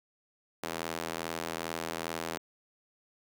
sawtooth tone with high-pass filter, 82.41 Hz, E2, in tune, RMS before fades -37 dBFS, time 0.63-2.38 s, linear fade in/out 5 ms, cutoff 390 Hz, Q 0.63, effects none

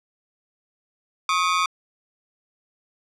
sawtooth ring-modulated tone, 1176 Hz, D6, 2 cents sharp, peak -12 dBFS, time 1.29-1.66 s, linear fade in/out 2 ms, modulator 87 Hz, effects low-pass 6000 Hz 12 dB/octave

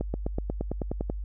accelerating click train, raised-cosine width 2 ms, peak -16 dBFS, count 11, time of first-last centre 0.01-1.099 s, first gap 130 ms, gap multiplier 0.96, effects added 50 Hz sine -31 dBFS peak until 1.24 s

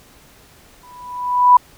sine tone with exponential growth, 987.8 Hz, B5, in tune, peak -3 dBFS, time 0.83-1.57 s, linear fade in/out 5 ms, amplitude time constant 160 ms, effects pink hiss -48 dBFS RMS until 1.77 s

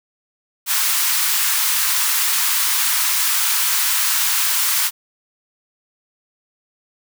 white high-pass noise, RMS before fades -18 dBFS, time 0.66-4.91 s, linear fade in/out 50 ms, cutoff 900 Hz, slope 48 dB/octave, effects none

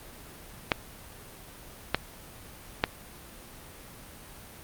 clicks, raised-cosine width 0.3 ms, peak -5 dBFS, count 3, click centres 0.718 / 1.946 / 2.839 s, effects pink hiss -47 dBFS RMS until 4.63 s + Opus 32 kbps

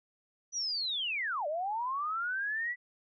sine linear two-way sweep, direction down then up, 5980 to 574 to 1985 Hz, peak -31 dBFS, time 0.52-2.76 s, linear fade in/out 50 ms, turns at 1.47 s, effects none

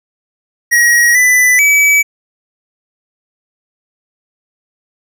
square tone with pitch steps, 1898 / 1993 / 2290 Hz, A#6 / B6 / D7, +31 / +15 / -44 cents, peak -7 dBFS, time 0.71-2.03 s, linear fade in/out 20 ms, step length 440 ms, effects none

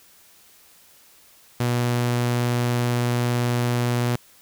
sawtooth tone, 121.2 Hz, B2, 32 cents flat, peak -16 dBFS, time 1.6-4.16 s, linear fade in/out 5 ms, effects white hiss -53 dBFS RMS until 4.41 s

